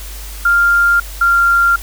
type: tone pair in turn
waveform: sine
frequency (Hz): 1396.9 / 1387.3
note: F6 / F6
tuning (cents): 0 / -12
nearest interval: unison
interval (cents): 12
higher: first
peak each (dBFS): -8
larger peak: neither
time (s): 0.45-1 / 1.21-1.76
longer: neither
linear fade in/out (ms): 5
effects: added 50 Hz sine -27 dBFS peak until 1.82 s + white hiss -33 dBFS RMS until 1.82 s